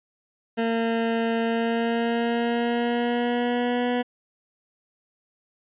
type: tone with pitch glide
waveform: 20% pulse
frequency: 228.7 to 245.1 Hz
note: A#3 to B3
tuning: -33 to -13 cents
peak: -17 dBFS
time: 0.57-4.03 s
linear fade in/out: 20 ms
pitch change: +120 cents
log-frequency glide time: 1.42-3.91 s
effects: resampled to 8000 Hz